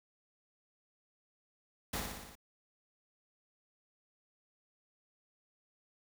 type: noise with echo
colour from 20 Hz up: pink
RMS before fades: -37 dBFS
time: 1.93-2 s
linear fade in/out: 5 ms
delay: 59 ms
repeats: 6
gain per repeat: -3 dB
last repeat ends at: 2.354 s
effects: none